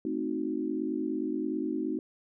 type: chord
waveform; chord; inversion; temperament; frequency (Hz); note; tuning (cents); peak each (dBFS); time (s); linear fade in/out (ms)
sine; A diminished seventh; none; equal with one note detuned; 220 / 261.6 / 311.1 / 368.3; A3 / C4 / Eb4 / Gb4; 0 / 0 / 0 / -8; -38 / -34 / -32 / -36; 0.05-1.99; 2
effects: none